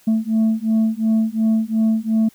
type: beating tone pair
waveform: sine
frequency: 220 / 222.8 Hz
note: A3 / A3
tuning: 0 / +22 cents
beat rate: 2.8 Hz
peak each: -16 dBFS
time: 0.07-2.29 s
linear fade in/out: 10 ms
effects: tanh soft clip ceiling -12 dBFS + white hiss -53 dBFS RMS until 2.34 s